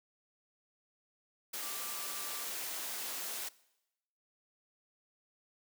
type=tone in noise; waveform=sine; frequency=1174.7 Hz; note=D6; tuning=in tune; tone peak=-50 dBFS; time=1.62-2.45 s; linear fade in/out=10 ms; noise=white; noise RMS=-40 dBFS; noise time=1.53-3.49 s; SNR=-13 dB; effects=noise-tail reverb RT60 0.9 s tail -21 dB re dry + high-pass 300 Hz 12 dB/octave